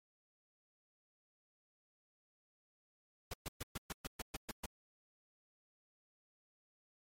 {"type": "noise bursts", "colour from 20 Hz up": "pink", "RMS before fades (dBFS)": -42, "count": 10, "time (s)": [3.31, 4.66], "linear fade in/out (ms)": 5, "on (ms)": 27, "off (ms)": 120, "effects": ["MP3 64 kbps"]}